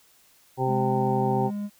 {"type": "harmonic tone", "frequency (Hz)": 130, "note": "C3", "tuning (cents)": -11, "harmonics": [1, 2, 3, 4, 6, 7], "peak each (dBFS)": [-27, -34, -27, -33, -27, -31], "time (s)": [0.57, 1.51], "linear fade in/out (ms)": 50}
{"type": "tone with pitch glide", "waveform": "triangle", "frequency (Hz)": [207.7, 205.1], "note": ["G#3", "G#3"], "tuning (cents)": [0, -21], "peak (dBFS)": -26, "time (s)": [0.66, 1.7], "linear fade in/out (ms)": 50, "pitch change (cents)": -21, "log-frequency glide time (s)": [0.92, 1.46]}
{"effects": ["white hiss -59 dBFS RMS until 1.79 s"]}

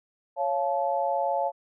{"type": "chord", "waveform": "sine", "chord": "Db augmented", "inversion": "none", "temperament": "just", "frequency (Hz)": [554.4, 693, 866.2], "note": ["Db5", "F5", "A5"], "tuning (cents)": [0, -14, -27], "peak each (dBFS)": -28, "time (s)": [0.36, 1.52], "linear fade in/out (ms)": 50, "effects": []}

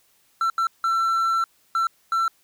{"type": "tone bursts at uneven times", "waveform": "triangle", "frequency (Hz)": 1344, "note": "E6", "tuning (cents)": 33, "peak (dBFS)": -17, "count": 5, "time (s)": [[0.41, 0.5], [0.58, 0.67], [0.84, 1.44], [1.75, 1.87], [2.12, 2.28]], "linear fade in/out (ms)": 2, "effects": ["white hiss -62 dBFS RMS until 2.43 s"]}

